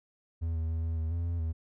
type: tone with pitch steps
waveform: triangle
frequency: 82.5 / 80.6 / 81.4 / 82 / 80.1 / 84.7 / 85.2 / 80.8 Hz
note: E2 / E2 / E2 / E2 / E2 / E2 / F2 / E2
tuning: +2 / -38 / -21 / -9 / -49 / +48 / -42 / -34 cents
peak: -27 dBFS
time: 0.41-1.53 s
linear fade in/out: 20 ms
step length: 140 ms
effects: none